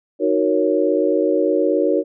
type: chord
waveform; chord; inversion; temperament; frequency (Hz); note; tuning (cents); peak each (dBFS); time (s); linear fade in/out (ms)
sine; D# minor seventh; none; equal; 311.1 / 370 / 466.2 / 554.4; D#4 / F#4 / A#4 / C#5; 0 / 0 / 0 / 0; -20; 0.19-2.04; 50
effects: none